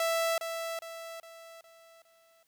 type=tone with echo; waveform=sawtooth; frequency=661 Hz; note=E5; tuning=5 cents sharp; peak=-23 dBFS; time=0-0.38 s; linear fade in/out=2 ms; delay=410 ms; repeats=5; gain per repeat=-7 dB; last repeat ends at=2.43 s; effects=white hiss -73 dBFS RMS until 2.47 s